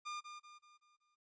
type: tone with echo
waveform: sawtooth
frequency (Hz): 1206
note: D6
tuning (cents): +46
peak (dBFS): -38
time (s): 0.05-0.21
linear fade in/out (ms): 20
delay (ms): 190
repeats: 5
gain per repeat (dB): -7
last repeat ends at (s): 1.16
effects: noise-tail reverb RT60 0.1 s tail -17 dB re dry + resampled to 16000 Hz